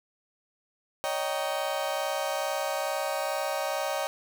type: chord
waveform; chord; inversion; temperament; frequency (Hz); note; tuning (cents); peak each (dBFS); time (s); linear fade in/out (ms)
35% pulse; Eb dominant seventh; third; just; 560 / 622.3 / 777.8 / 933.4; Db5 / Eb5 / G5 / Bb5; +18 / 0 / -14 / +2; -31 / -31 / -32 / -36; 1.04-4.07; 0
effects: none